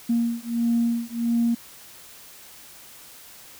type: beating tone pair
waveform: sine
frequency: 233.1 / 234.6 Hz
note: A#3 / A#3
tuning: 0 / +11 cents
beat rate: 1.5 Hz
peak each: -23 dBFS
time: 0.09-1.55 s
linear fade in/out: 10 ms
effects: tanh soft clip ceiling -13 dBFS + white hiss -46 dBFS RMS until 3.59 s